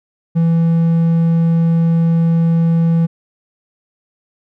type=tone; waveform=triangle; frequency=166 Hz; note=E3; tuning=12 cents sharp; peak=-8 dBFS; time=0.35-3.07 s; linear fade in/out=20 ms; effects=none